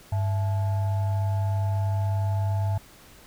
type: tone with frequency modulation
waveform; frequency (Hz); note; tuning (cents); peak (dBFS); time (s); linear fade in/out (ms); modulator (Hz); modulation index
sine; 100; G2; +35; -22; 0.12-2.78; 5; 767; 0.35
effects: pink hiss -51 dBFS RMS until 3.26 s